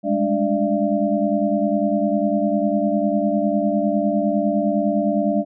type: tone cluster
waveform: sine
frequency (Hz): 201 / 210.9 / 293.2 / 595 / 675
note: G3 / G#3 / D4 / D5 / E5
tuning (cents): +44 / +27 / -3 / +22 / +41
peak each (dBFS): -23 / -23 / -23 / -23 / -24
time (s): 0.03-5.45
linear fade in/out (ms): 50
effects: none